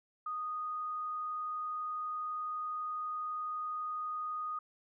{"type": "tone", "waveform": "sine", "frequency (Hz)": 1239, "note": "D#6", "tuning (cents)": -8, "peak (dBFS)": -35, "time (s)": [0.26, 4.59], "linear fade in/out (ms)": 5, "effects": []}